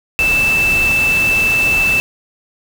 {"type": "tone in noise", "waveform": "sine", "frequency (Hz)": 2643, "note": "E7", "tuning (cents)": 4, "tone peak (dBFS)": -11, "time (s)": [0.19, 2], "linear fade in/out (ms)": 0, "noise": "pink", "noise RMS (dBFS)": -23, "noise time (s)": [0.19, 2], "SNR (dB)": 9, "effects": []}